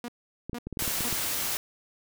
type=tone bursts; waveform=sawtooth; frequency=240 Hz; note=B3; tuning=49 cents flat; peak=-30 dBFS; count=3; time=0.04-1.089 s; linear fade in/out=2 ms; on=43 ms; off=460 ms
type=clicks; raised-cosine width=3 ms; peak=-22 dBFS; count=9; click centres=0.496 / 0.532 / 0.67 / 0.727 / 0.772 / 0.824 / 0.878 / 1.007 / 1.127 s
type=noise; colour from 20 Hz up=white; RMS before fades=-30 dBFS; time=0.79-1.57 s; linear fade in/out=0 ms
effects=none